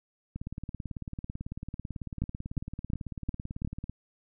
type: two click trains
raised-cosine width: 5 ms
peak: -17 / -24 dBFS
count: 5 / 65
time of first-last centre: 2.22-3.649 / 0.36-3.896 s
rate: 2.8 / 18.1 Hz
effects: none